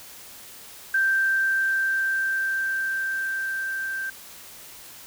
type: tone with level ramp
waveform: sine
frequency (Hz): 1568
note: G6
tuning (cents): 0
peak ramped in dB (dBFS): -18 to -27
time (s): 0.94-4.1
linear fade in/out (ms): 5
effects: white hiss -44 dBFS RMS until 5.06 s